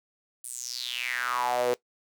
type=tone with high-pass filter sweep; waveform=sawtooth; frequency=123.47 Hz; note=B2; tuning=in tune; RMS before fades=-30 dBFS; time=0.44-1.74 s; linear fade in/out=0 ms; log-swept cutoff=10000 to 440 Hz; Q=6.3; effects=noise-tail reverb RT60 0.1 s tail -19 dB re dry